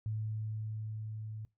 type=tone with level ramp; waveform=sine; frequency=108.6 Hz; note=A2; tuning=22 cents flat; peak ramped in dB=-33 to -40 dBFS; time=0.06-1.45 s; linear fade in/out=0 ms; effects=noise-tail reverb RT60 0.2 s tail -21 dB re dry